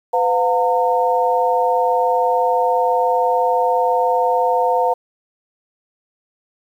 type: tone cluster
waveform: sine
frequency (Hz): 503 / 712 / 913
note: B4 / F5 / A#5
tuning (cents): +32 / +33 / -36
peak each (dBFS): -18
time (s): 0.13-4.94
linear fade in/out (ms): 10
effects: 8-bit